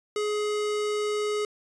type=tone; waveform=square; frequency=419.8 Hz; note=G#4; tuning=19 cents sharp; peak=-26 dBFS; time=0.16-1.45 s; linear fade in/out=2 ms; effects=resampled to 22050 Hz